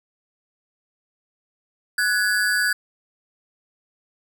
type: ring-modulated tone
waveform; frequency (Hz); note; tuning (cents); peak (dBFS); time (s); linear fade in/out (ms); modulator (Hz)
square; 1579; G6; +12; -16; 1.98-2.73; 5; 101
effects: none